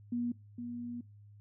sine tone pair in turn, 239.9 / 239.9 Hz, A#3 / A#3, +50 / +50 cents, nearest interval unison, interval 0 cents, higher neither, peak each -31 / -38 dBFS, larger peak first, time 0.12-0.32 / 0.58-1.01 s, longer second, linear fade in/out 5 ms, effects noise-tail reverb RT60 0.3 s tail -22 dB re dry + added 103 Hz sine -53 dBFS peak until 1.4 s

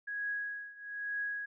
sine tone with tremolo, 1659 Hz, G#6, 2 cents flat, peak -32 dBFS, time 0.07-1.46 s, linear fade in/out 10 ms, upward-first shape triangle, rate 1.1 Hz, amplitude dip 90%, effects none

